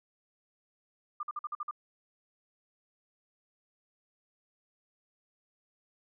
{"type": "tone bursts", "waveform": "sine", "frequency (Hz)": 1200, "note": "D6", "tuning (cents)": 37, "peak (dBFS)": -33, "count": 7, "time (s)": [1.2, 1.711], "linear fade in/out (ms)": 5, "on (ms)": 31, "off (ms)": 49, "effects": []}